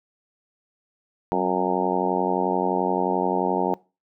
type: harmonic tone with a mistuned harmonic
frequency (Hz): 91.5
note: F#2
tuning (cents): -19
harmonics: 2 / 3 / 4 / 5 / 6 / 7 / 8 / 9 / 10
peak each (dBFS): -29 / -30 / -27 / -28 / -32 / -31 / -30 / -28 / -28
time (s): 1.32-3.74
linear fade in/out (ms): 0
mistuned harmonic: 2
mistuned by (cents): +44
effects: noise-tail reverb RT60 0.3 s tail -23 dB re dry